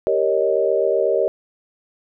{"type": "chord", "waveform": "sine", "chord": "Eb dominant seventh", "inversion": "first", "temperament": "equal", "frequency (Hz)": [392, 466.2, 554.4, 622.3], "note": ["G4", "Bb4", "Db5", "Eb5"], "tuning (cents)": [0, 0, 0, 0], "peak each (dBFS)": -21, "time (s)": [0.07, 1.28], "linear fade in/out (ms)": 0, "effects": []}